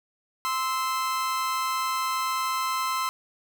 40% pulse tone pair together, 1041 / 1311.6 Hz, C6 / E6, -9 / -9 cents, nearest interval major third, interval 400 cents, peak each -26 / -29 dBFS, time 0.45-3.09 s, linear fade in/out 0 ms, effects none

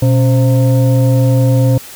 sine tone with frequency modulation, 123.3 Hz, B2, 2 cents flat, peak -7 dBFS, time 0.02-1.78 s, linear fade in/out 5 ms, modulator 399 Hz, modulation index 0.66, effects white hiss -33 dBFS RMS until 1.95 s

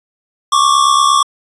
square tone pair together, 1098.4 / 1167 Hz, C#6 / D6, -16 / -11 cents, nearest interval minor second, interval 105 cents, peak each -12 dBFS, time 0.52-1.23 s, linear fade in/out 5 ms, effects resampled to 24000 Hz

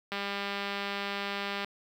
click train, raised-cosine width 0.3 ms, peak -18 dBFS, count 306, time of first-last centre 0.12-1.645 s, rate 200 Hz, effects high-pass 60 Hz 12 dB/octave + 8-bit

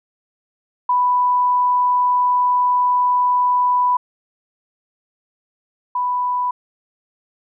sine tone pair in turn, 990 / 990 Hz, B5 / B5, +4 / +4 cents, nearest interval unison, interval 0 cents, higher neither, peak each -13 / -17 dBFS, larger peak first, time 0.89-3.97 / 5.95-6.51 s, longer first, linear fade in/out 5 ms, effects none

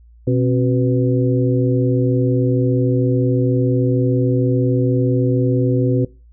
harmonic tone with a mistuned harmonic, 124.3 Hz, B2, 12 cents sharp, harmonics 1 / 2 / 3 / 4, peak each -16 / -19 / -21 / -22 dBFS, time 0.27-6.05 s, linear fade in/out 5 ms, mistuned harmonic 2, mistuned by +120 cents, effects noise-tail reverb RT60 0.3 s tail -21 dB re dry + added 58 Hz sine -43 dBFS peak until 6.32 s

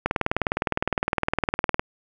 click train, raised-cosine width 0.5 ms, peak -6 dBFS, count 35, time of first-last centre 0.06-1.795 s, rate 19.6 Hz, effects none

